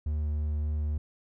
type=tone; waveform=triangle; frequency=75.3 Hz; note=D2; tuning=44 cents sharp; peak=-25 dBFS; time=0.06-0.98 s; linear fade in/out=5 ms; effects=none